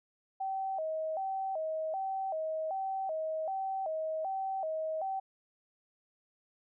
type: tone with vibrato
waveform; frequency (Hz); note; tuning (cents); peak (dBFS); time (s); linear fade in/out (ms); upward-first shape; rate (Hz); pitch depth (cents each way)
sine; 698.5; F5; 0; -32; 0.4-5.2; 10; square; 1.3; 170
effects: none